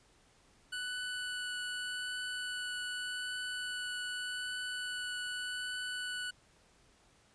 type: tone with vibrato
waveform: 25% pulse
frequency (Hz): 1485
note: F#6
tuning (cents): +6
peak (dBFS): -33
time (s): 0.72-6.31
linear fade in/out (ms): 10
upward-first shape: triangle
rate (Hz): 0.84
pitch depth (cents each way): 9
effects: pink hiss -66 dBFS RMS until 7.34 s + resampled to 22050 Hz